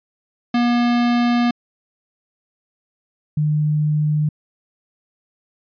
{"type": "tone pair in turn", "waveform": ["square", "sine"], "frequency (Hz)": [240, 151.19], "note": ["B3", "D#3"], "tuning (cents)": [-49, -49], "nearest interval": "minor sixth", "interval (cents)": 800, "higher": "first", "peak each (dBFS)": -15, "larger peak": "neither", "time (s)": [[0.54, 1.51], [3.37, 4.29]], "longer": "first", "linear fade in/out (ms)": 5, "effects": ["resampled to 11025 Hz"]}